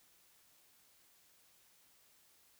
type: silence
effects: white hiss -68 dBFS RMS until 2.59 s